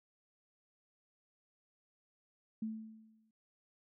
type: tone with exponential decay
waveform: sine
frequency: 220 Hz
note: A3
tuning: in tune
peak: -34 dBFS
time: 2.62-3.31 s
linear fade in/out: 5 ms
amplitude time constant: 150 ms
effects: none